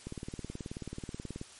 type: click train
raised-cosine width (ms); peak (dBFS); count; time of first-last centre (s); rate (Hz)
3; -26; 26; 0.07-1.414; 18.6
effects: white hiss -53 dBFS RMS until 1.59 s + MP3 48 kbps